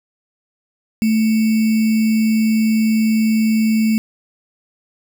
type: tone with sample-and-hold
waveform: sine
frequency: 220 Hz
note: A3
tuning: in tune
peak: -12 dBFS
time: 1.02-3.98 s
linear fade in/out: 0 ms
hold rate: 2450 Hz
effects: none